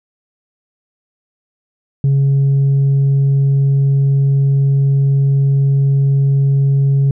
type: tone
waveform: sine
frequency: 138 Hz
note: C#3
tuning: 7 cents flat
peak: -7 dBFS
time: 2.04-7.11 s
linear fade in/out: 2 ms
effects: tanh soft clip ceiling -8 dBFS